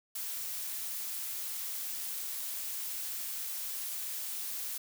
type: noise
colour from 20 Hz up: blue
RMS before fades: -38 dBFS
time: 0.15-4.78 s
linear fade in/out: 5 ms
effects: none